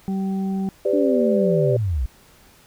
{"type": "harmonic tone", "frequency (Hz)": 192.8, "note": "G3", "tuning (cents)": -28, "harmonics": [1, 2, 4], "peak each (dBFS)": [-21, -34, -37], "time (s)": [0.08, 0.69], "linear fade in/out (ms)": 0}
{"type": "chord", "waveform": "sine", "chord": "G major", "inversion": "none", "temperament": "equal with one note detuned", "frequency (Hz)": [392, 506, 587.3], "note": ["G4", "B4", "D5"], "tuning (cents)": [0, 42, 0], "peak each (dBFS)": [-21, -22, -22], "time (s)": [0.85, 1.77], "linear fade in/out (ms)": 5}
{"type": "linear sweep", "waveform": "sine", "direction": "down", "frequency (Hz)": [301.1, 54.9], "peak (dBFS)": -19, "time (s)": [0.93, 2.06], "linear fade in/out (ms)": 5}
{"effects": ["pink hiss -52 dBFS RMS until 2.66 s"]}